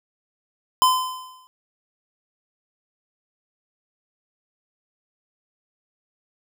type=tone with exponential decay; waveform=square; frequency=1023 Hz; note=C6; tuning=39 cents flat; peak=-12 dBFS; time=0.82-1.47 s; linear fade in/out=0 ms; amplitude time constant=140 ms; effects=none